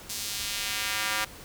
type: tone with high-pass filter sweep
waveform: square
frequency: 107.7 Hz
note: A2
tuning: 37 cents flat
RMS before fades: -31 dBFS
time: 0.09-1.25 s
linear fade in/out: 10 ms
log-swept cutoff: 5400 to 1300 Hz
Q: 0.93
effects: pink hiss -46 dBFS RMS until 1.44 s